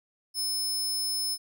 sawtooth tone, 5220 Hz, E8, 18 cents flat, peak -25 dBFS, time 0.34-1.38 s, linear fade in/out 50 ms, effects none

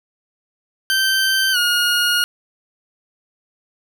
20% pulse tone with pitch glide, 1554 to 1433.3 Hz, G6 to F6, -16 to +45 cents, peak -10 dBFS, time 0.9-2.24 s, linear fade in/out 0 ms, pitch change -139 cents, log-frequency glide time 1.52-1.57 s, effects none

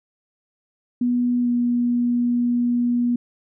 sine tone with pitch glide, 244.3 to 241.5 Hz, B3 to B3, -19 to -39 cents, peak -17 dBFS, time 1.01-3.16 s, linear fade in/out 5 ms, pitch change -20 cents, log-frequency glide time 1.42-1.48 s, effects none

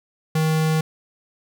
square tone, 157.8 Hz, D#3, 25 cents sharp, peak -18 dBFS, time 0.35-0.81 s, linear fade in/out 5 ms, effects none

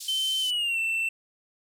pink band-pass noise, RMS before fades -39 dBFS, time 0-0.51 s, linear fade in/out 10 ms, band 4100 to 12000 Hz, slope 24 dB/octave
triangle tone with pitch glide, 3080 to 2681 Hz, G7 to E7, -31 to +29 cents, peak -23 dBFS, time 0.08-1.09 s, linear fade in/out 5 ms, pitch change -240 cents, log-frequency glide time 0.41-0.78 s
effects none

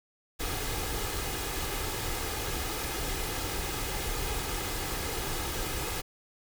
pink noise with comb filter, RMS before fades -33 dBFS, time 0.39-6.02 s, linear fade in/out 20 ms, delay 2.4 ms, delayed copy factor +0.5, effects none

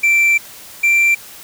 triangle tone pair in turn, 2344 / 2355 Hz, D7 / D7, -4 / +4 cents, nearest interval unison, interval 8 cents, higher second, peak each -8 dBFS, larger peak neither, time 0.03-0.38 / 0.83-1.15 s, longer first, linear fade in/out 10 ms, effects white hiss -37 dBFS RMS until 1.43 s

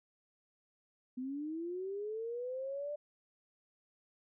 sine linear sweep, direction up, 248.1 to 596 Hz, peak -37 dBFS, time 1.17-2.96 s, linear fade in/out 10 ms, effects none

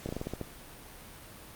slowing click train, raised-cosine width 2 ms, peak -21 dBFS, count 8, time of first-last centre 0.06-0.413 s, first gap 30 ms, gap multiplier 1.17, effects pink hiss -49 dBFS RMS until 1.55 s + Opus 48 kbps

